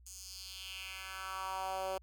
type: tone with high-pass filter sweep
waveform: 10% pulse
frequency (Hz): 189.8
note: F#3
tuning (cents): +44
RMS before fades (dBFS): -42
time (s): 0.06-1.98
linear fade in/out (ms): 5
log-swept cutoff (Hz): 7200 to 500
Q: 2.7
effects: added 60 Hz sine -57 dBFS peak until 2.02 s